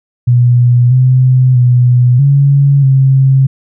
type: tone with pitch steps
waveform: sine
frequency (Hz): 122.1 / 128.4 / 123.6 / 140.2 / 134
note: B2 / C3 / B2 / C#3 / C3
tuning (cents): -19 / -32 / +2 / +20 / +42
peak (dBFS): -4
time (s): 0.27-3.47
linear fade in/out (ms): 10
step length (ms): 640
effects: none